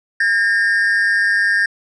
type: tone pair together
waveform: triangle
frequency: 1617 / 1817.4 Hz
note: G#6 / A#6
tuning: -47 / -44 cents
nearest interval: major second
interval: 203 cents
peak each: -14 dBFS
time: 0.2-1.66 s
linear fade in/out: 5 ms
effects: resampled to 22050 Hz